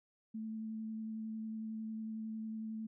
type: tone with vibrato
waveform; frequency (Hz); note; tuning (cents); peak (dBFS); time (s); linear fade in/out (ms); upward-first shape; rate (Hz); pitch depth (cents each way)
sine; 220; A3; 0; -39; 0.34-2.87; 10; square; 11; 9
effects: none